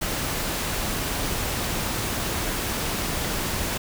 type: noise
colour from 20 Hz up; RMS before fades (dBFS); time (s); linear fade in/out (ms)
pink; -27; 0.01-3.78; 10
effects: none